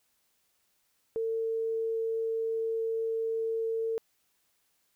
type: tone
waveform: sine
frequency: 450.6 Hz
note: A4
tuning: 41 cents sharp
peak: -28 dBFS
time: 1.16-3.98 s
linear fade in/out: 0 ms
effects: white hiss -73 dBFS RMS until 4.95 s